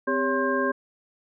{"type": "tone cluster", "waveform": "sine", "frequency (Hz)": [259.5, 398.1, 559, 1061, 1599], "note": ["C4", "G4", "C#5", "C6", "G6"], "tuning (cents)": [-14, 27, 14, 24, 34], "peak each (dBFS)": -28, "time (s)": [0.07, 0.72], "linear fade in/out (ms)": 10, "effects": []}